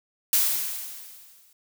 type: noise with exponential decay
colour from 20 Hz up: blue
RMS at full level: -19 dBFS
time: 0.33-1.53 s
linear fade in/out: 2 ms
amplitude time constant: 260 ms
effects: none